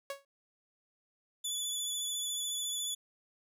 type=tone with exponential decay; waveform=sawtooth; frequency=555 Hz; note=C#5; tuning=2 cents sharp; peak=-30 dBFS; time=0.1-0.25 s; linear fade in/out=2 ms; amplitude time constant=32 ms
type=tone with vibrato; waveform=20% pulse; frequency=3452 Hz; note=A7; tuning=34 cents flat; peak=-28 dBFS; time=1.44-2.95 s; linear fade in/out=10 ms; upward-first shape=sine; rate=14 Hz; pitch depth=28 cents each way
effects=none